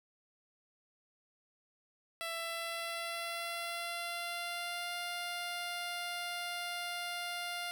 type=tone with pitch glide; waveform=10% pulse; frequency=666 to 701.1 Hz; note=E5 to F5; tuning=+18 to +7 cents; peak=-29 dBFS; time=2.21-7.71 s; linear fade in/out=0 ms; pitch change=+89 cents; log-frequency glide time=2.34-4.96 s; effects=none